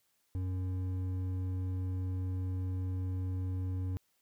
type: tone with hard clipping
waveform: triangle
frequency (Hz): 92.5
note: F#2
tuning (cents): 0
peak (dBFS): -34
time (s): 0.35-3.97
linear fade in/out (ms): 0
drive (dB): 11
effects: white hiss -75 dBFS RMS until 4.21 s